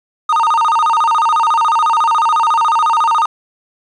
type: tone with vibrato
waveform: triangle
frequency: 1065 Hz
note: C6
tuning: 30 cents sharp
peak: -8 dBFS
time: 0.29-3.26 s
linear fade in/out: 5 ms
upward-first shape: square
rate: 14 Hz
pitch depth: 260 cents each way
effects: resampled to 22050 Hz + 7-bit